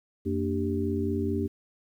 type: tone cluster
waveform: sine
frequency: 90.8 / 230.2 / 294.8 / 390.5 Hz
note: F#2 / A#3 / D4 / G4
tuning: -32 / -22 / +7 / -7 cents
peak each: -31 dBFS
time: 0.25-1.48 s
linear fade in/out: 20 ms
effects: 10-bit